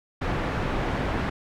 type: low-pass noise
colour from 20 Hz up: pink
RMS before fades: -27 dBFS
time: 0.21-1.3 s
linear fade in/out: 10 ms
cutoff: 1900 Hz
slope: 12 dB/octave
effects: none